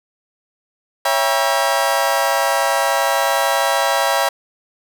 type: chord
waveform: 30% pulse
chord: C# diminished seventh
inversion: none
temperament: just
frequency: 554.4 / 665.2 / 798.3 / 957.9 Hz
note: C#5 / E5 / G5 / Bb5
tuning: 0 / +16 / +31 / +47 cents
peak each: -18 dBFS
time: 1.05-4.29 s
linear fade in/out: 5 ms
effects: none